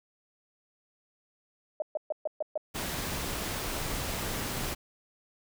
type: tone bursts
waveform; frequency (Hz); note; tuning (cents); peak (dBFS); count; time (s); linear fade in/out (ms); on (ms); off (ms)
sine; 613; D#5; -26; -27; 6; 1.8-2.576; 2; 21; 130
type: noise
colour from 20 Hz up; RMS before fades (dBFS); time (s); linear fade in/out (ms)
pink; -34; 2.74-4.75; 20
effects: none